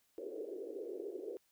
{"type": "band-pass noise", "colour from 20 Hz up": "white", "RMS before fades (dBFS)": -44, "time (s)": [0.18, 1.37], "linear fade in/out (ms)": 0, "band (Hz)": [350, 470], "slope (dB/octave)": 48, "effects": ["white hiss -75 dBFS RMS until 1.51 s"]}